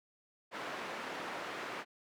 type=band-pass noise; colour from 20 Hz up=white; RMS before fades=-42 dBFS; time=0.51-1.85 s; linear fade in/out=50 ms; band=240 to 1700 Hz; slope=12 dB/octave; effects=none